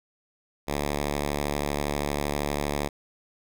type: tone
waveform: 5% pulse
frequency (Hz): 72.6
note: D2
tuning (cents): -19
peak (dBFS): -15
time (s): 0.67-2.89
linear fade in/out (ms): 20
effects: none